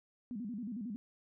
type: tone with vibrato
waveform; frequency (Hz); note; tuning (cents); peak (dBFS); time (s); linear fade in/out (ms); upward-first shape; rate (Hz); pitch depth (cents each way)
sine; 223; A3; +23; -38; 0.31-0.96; 0; square; 11; 170
effects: none